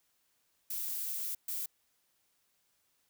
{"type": "noise bursts at uneven times", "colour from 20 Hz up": "violet", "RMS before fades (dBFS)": -37, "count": 2, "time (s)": [[0.7, 1.35], [1.48, 1.66]], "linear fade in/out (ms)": 5, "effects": ["white hiss -75 dBFS RMS until 3.09 s"]}